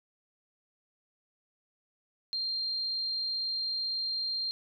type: tone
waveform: sine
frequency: 4186 Hz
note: C8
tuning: in tune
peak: -30 dBFS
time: 2.33-4.51 s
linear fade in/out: 0 ms
effects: none